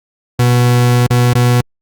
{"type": "tone with dropouts", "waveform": "40% pulse", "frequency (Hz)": 122.3, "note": "B2", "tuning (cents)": -16, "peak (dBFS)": -7, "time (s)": [0.39, 1.61], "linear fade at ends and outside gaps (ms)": 5, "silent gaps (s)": [[1.067, 1.104], [1.334, 1.351]], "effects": ["Opus 48 kbps"]}